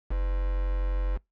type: tone with quantisation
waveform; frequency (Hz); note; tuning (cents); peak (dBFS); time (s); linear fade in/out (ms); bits
sine; 46; F#1; -9; -24; 0.1-1.18; 20; 6
effects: noise-tail reverb RT60 0.2 s tail -26 dB re dry + low-pass 2000 Hz 12 dB/octave